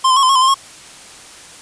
square tone with pitch steps, 1052 / 1028 / 1099 / 1030 / 1090 / 1025 / 1054 / 1089 Hz, C6 / C6 / C#6 / C6 / C#6 / C6 / C6 / C#6, +9 / -31 / -15 / -28 / -29 / -36 / +12 / -31 cents, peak -10 dBFS, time 0.04-0.544 s, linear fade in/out 10 ms, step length 63 ms, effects white hiss -38 dBFS RMS until 1.61 s + resampled to 22050 Hz

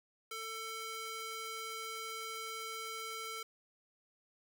square tone with high-pass filter, 446.1 Hz, A4, 24 cents sharp, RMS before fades -43 dBFS, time 0.31-3.43 s, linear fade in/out 5 ms, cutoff 1100 Hz, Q 0.78, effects none

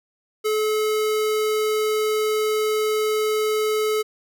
square tone, 430 Hz, A4, 40 cents flat, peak -20 dBFS, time 0.44-4.03 s, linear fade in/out 20 ms, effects none

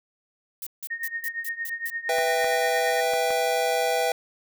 violet noise bursts, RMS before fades -34 dBFS, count 7, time 0.62-1.902 s, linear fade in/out 2 ms, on 46 ms, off 160 ms
sine tone with tremolo, 1848 Hz, A#6, 16 cents flat, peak -25 dBFS, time 0.9-3.01 s, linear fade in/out 10 ms, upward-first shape triangle, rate 8.7 Hz, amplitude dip 90%
square chord, E minor, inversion second, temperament just, 494.4 / 659.3 / 791.1 Hz, B4 / E5 / G5, +2 / 0 / +16 cents, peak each -27 dBFS, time 2.09-4.12 s, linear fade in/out 2 ms
clicks, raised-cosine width 0.5 ms, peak -21 dBFS, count 4, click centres 2.185 / 2.444 / 3.136 / 3.306 s
effects none

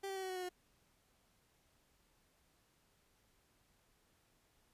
30% pulse tone with pitch steps, 392 / 386.6 / 381.3 / 376 / 370.9 / 365.7 / 360.7 Hz, G4 / G4 / G4 / F#4 / F#4 / F#4 / F#4, 0 / -24 / -48 / +28 / +4 / -20 / -44 cents, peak -38 dBFS, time 0.03-0.492 s, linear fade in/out 10 ms, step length 66 ms, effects pink hiss -74 dBFS RMS until 4.73 s + resampled to 32000 Hz

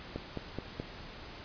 click train, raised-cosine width 2 ms, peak -22 dBFS, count 4, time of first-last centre 0.16-0.8 s, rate 4.69 Hz, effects pink hiss -47 dBFS RMS until 1.44 s + resampled to 11025 Hz

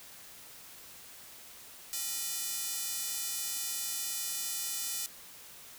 square tone with high-pass filter, 272.3 Hz, C#4, 31 cents flat, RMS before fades -36 dBFS, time 1.93-5.06 s, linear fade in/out 0 ms, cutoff 6500 Hz, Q 0.68, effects white hiss -51 dBFS RMS until 5.78 s

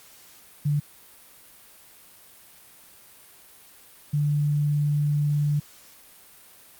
sine tone pair in turn, 146.4 / 146.93 Hz, D3 / D3, -5 / +1 cents, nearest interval unison, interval 6 cents, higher second, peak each -20 dBFS, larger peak neither, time 0.65-0.8 / 4.13-5.6 s, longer second, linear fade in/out 10 ms, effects white hiss -51 dBFS RMS until 6.79 s + Opus 48 kbps

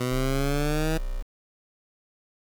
15% pulse exponential sweep, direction up, 123.47 to 161.8 Hz, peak -18 dBFS, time 0-0.98 s, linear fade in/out 10 ms
sine tone, 30.87 Hz, B0, in tune, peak -26 dBFS, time 0.11-1.23 s, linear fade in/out 20 ms
effects 7-bit

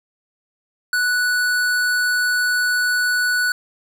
sine tone with hard clipping, 1479 Hz, F#6, 1 cent flat, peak -18 dBFS, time 0.93-3.52 s, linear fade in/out 2 ms, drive 16 dB, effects none

